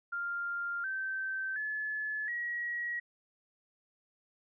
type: tone with pitch steps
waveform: sine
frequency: 1396.9 / 1550 / 1719.8 / 1908.2 Hz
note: F6 / G6 / A6 / A#6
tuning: 0 / -20 / -40 / +40 cents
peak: -33 dBFS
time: 0.12-3 s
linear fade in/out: 10 ms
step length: 720 ms
effects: none